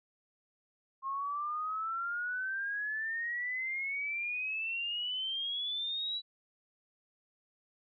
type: exponential sweep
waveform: sine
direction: up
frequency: 1068 to 3951 Hz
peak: -33 dBFS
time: 1.02-6.22 s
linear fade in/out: 50 ms
effects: none